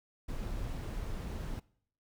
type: noise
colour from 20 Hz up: brown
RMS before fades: -38 dBFS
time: 0.28-1.6 s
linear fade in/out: 10 ms
effects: noise-tail reverb RT60 0.6 s tail -22 dB re dry